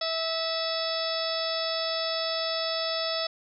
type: harmonic tone with a mistuned harmonic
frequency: 652 Hz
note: E5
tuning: 19 cents flat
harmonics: 1 / 2 / 3 / 4 / 5 / 6 / 7 / 8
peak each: -31 / -36 / -40 / -41 / -36 / -36 / -37 / -33 dBFS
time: 0.01-3.27 s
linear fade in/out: 5 ms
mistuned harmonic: 5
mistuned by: +82 cents
effects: none